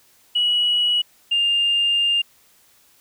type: tone pair in turn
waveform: sine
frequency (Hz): 2923 / 2806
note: F#7 / F7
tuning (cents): -22 / +8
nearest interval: minor second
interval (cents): 70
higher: first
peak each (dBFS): -15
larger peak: neither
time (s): 0.35-1.02 / 1.31-2.22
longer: second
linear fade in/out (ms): 10
effects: tanh soft clip ceiling -11 dBFS + white hiss -56 dBFS RMS until 3 s

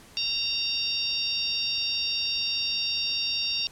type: harmonic tone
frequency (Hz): 925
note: A#5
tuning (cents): -14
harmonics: 3 / 4 / 5 / 6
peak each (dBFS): -31 / -31 / -31 / -31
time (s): 0.17-3.67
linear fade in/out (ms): 0
effects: pink hiss -51 dBFS RMS until 3.71 s + low-pass 12000 Hz 12 dB/octave

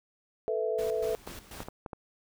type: chord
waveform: sine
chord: A suspended second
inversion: none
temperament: equal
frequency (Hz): 440 / 493.9 / 659.3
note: A4 / B4 / E5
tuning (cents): 0 / 0 / 0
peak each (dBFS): -30 / -33 / -33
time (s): 0.48-1.15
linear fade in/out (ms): 0
type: noise with tremolo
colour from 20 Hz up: pink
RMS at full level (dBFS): -44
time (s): 0.78-1.69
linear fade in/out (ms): 10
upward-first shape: square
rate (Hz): 4.1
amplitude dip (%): 70
type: clicks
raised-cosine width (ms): 1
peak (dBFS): -24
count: 5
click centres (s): 1.275 / 1.604 / 1.685 / 1.862 / 1.932
effects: none

